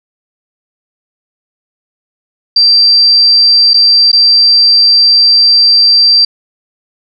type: tone with dropouts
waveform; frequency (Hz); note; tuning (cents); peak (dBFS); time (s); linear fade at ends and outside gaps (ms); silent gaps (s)
sine; 4699; D8; 0; -3; 2.56-6.25; 5; 3.735-3.741 / 4.117-4.129
effects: none